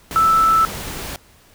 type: tone in noise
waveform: sine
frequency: 1318.5 Hz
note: E6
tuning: in tune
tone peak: -11 dBFS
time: 0.16-0.65 s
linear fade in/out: 0 ms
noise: pink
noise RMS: -29 dBFS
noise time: 0.11-1.16 s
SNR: +15 dB
effects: pink hiss -51 dBFS RMS until 1.54 s